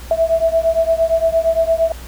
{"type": "beating tone pair", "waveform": "sine", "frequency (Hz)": [653, 661.7], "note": ["E5", "E5"], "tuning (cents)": [-17, 6], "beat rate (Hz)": 8.7, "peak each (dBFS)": [-15, -16], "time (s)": [0.11, 1.92], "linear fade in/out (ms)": 2, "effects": ["added 60 Hz sine -32 dBFS peak until 2.07 s", "pink hiss -38 dBFS RMS until 2.07 s"]}